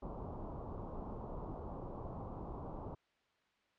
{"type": "low-pass noise", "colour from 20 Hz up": "pink", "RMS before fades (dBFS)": -45, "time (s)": [0.02, 2.95], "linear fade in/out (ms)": 10, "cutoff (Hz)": 1100, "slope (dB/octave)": 48, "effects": ["white hiss -75 dBFS RMS until 3.78 s", "low-pass 3000 Hz 12 dB/octave"]}